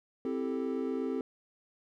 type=chord; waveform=triangle; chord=A minor seventh; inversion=first; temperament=equal; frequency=261.6 / 329.6 / 392 / 440 Hz; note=C4 / E4 / G4 / A4; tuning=0 / 0 / 0 / 0 cents; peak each=-32 / -38 / -35 / -35 dBFS; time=0.25-1.21 s; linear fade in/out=2 ms; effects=none